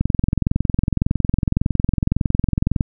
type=click train; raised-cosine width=5 ms; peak=-4 dBFS; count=62; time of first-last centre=0.01-2.808 s; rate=21.8 Hz; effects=none